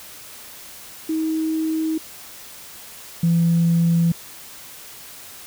sine tone pair in turn, 317.7 / 168.3 Hz, D#4 / E3, +36 / +36 cents, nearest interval major seventh, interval 1100 cents, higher first, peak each -19 / -13 dBFS, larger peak second, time 1.09-1.98 / 3.23-4.12 s, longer neither, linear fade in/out 5 ms, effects tanh soft clip ceiling -10 dBFS + white hiss -40 dBFS RMS until 5.46 s

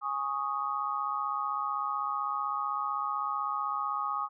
sine chord, Ab suspended fourth, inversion none, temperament equal, 830.6 / 1108.7 / 1244.5 Hz, Ab5 / Db6 / Eb6, 0 / 0 / 0 cents, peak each -37 / -34 / -32 dBFS, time 0.01-4.29 s, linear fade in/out 50 ms, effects none

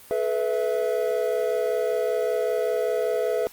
triangle chord, A suspended second, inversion none, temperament equal with one note detuned, 428.7 / 493.9 / 659.3 Hz, A4 / B4 / E5, -45 / 0 / 0 cents, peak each -24 / -24 / -25 dBFS, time 0.11-3.47 s, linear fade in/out 0 ms, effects white hiss -48 dBFS RMS until 3.52 s + Opus 32 kbps

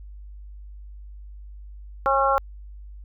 harmonic tone, 272.2 Hz, C#4, 31 cents flat, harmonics 2 / 3 / 4 / 5, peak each -23 / -23 / -23 / -23 dBFS, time 2.06-2.38 s, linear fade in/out 0 ms, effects added 50 Hz sine -38 dBFS peak until 3.04 s

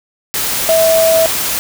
sine tone in noise, 651 Hz, E5, 22 cents flat, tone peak -8 dBFS, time 0.69-1.26 s, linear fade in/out 0 ms, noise white, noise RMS -17 dBFS, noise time 0.34-1.59 s, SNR +6 dB, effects none

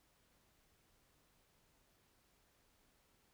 silence, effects pink hiss -74 dBFS RMS until 3.33 s

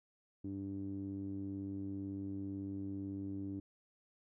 sawtooth tone with low-pass filter, 98 Hz, G2, in tune, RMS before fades -42 dBFS, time 0.44-3.6 s, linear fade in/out 5 ms, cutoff 300 Hz, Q 6, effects none

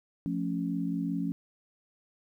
sine chord, F augmented, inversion none, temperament equal, 174.61 / 220 / 277.2 Hz, F3 / A3 / C#4, 0 / 0 / 0 cents, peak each -32 / -36 / -32 dBFS, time 0.26-1.32 s, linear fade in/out 0 ms, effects 11-bit

